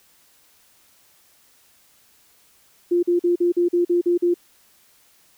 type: tone bursts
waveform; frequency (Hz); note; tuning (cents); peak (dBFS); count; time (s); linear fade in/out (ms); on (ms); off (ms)
sine; 349.2; F4; 0; -15; 9; 2.91-4.342; 10; 120; 44
effects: white hiss -57 dBFS RMS until 5.37 s